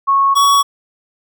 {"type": "tone pair in turn", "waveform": ["sine", "square"], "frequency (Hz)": [1100, 1122.5], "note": ["C#6", "C#6"], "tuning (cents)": [-14, 21], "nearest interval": "unison", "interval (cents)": 35, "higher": "second", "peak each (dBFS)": -9, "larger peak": "neither", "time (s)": [[0.07, 0.35], [0.35, 0.63]], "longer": "neither", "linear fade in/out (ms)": 20, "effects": []}